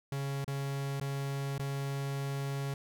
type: tone with dropouts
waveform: 45% pulse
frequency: 138.59 Hz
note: C#3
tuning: in tune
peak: -33 dBFS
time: 0.12-2.74 s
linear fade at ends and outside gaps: 2 ms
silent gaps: 0.445-0.478 / 1-1.011 / 1.581-1.595 s
effects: none